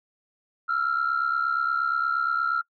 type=tone pair together; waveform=sine; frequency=1328.4 / 1396.9 Hz; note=E6 / F6; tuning=+13 / 0 cents; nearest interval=minor second; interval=87 cents; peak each=-24 dBFS; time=0.68-2.62 s; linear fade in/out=20 ms; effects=noise-tail reverb RT60 0.1 s tail -24 dB re dry + tanh soft clip ceiling -17 dBFS